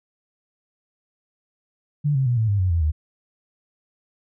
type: tone with pitch steps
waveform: sine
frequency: 146.6 / 133.66 / 121.86 / 111.1 / 101.29 / 92.35 / 84.2 / 76.77 Hz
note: D3 / C3 / B2 / A2 / G#2 / F#2 / E2 / D#2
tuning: -3 / +37 / -23 / +17 / -43 / -3 / +37 / -23 cents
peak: -17 dBFS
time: 2.04-2.92 s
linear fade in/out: 20 ms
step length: 110 ms
effects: none